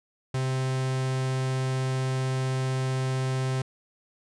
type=tone; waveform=45% pulse; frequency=130.81 Hz; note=C3; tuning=in tune; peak=-25 dBFS; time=0.34-3.62 s; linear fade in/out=5 ms; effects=resampled to 22050 Hz